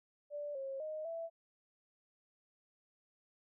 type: tone with pitch steps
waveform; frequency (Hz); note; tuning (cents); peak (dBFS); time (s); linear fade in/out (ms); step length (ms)
sine; 585 / 540 / 620 / 663; D5 / C#5 / D#5 / E5; -7 / -45 / -6 / +10; -39; 0.3-1.3; 50; 250
effects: none